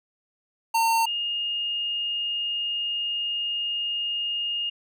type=tone pair in turn; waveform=square / sine; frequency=910 / 2840 Hz; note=A#5 / F7; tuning=-42 / +28 cents; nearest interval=octave + minor sixth; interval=1970 cents; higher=second; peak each=-20 / -25 dBFS; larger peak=first; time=0.74-1.06 / 1.06-4.7 s; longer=second; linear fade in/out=10 ms; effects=none